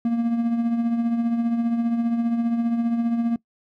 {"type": "tone with tremolo", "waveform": "triangle", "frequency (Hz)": 233.1, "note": "A#3", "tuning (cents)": 0, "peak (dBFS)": -15, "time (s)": [0.05, 3.36], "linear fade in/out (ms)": 2, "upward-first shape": "triangle", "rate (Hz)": 15, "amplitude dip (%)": 55, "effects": ["noise-tail reverb RT60 0.1 s tail -21 dB re dry"]}